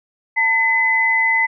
sine tone pair together, 900.7 / 2022 Hz, A5 / B6, +40 / +40 cents, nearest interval octave + major second, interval 1400 cents, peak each -21 / -14 dBFS, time 0.36-1.47 s, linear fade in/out 20 ms, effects none

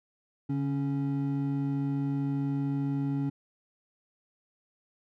triangle tone pair together, 141.92 / 277.2 Hz, C#3 / C#4, +41 / 0 cents, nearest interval octave, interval 1159 cents, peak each -28 dBFS, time 0.49-3.3 s, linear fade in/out 10 ms, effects none

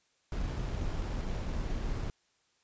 brown noise with sample-and-hold, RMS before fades -34 dBFS, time 0.32-2.1 s, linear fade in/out 2 ms, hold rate 6300 Hz, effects white hiss -72 dBFS RMS until 2.63 s + resampled to 16000 Hz

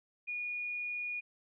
sine tone, 2446 Hz, D#7, 30 cents flat, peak -35 dBFS, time 0.27-1.21 s, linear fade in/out 20 ms, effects none

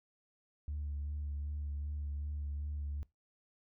sine tone with vibrato, 73 Hz, D2, 10 cents flat, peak -35 dBFS, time 0.68-3.03 s, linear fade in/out 0 ms, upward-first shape sine, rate 2.6 Hz, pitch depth 26 cents each way, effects noise-tail reverb RT60 0.2 s tail -22 dB re dry + tanh soft clip ceiling -33 dBFS

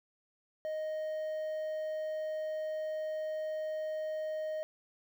triangle tone, 622.3 Hz, D#5, in tune, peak -32 dBFS, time 0.65-4.63 s, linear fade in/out 0 ms, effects 11-bit

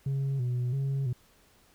sine tone with vibrato, 130 Hz, C3, 11 cents flat, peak -24 dBFS, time 0.06-1.13 s, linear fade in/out 5 ms, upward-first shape square, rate 1.5 Hz, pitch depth 89 cents each way, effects tanh soft clip ceiling -26 dBFS + pink hiss -62 dBFS RMS until 1.74 s

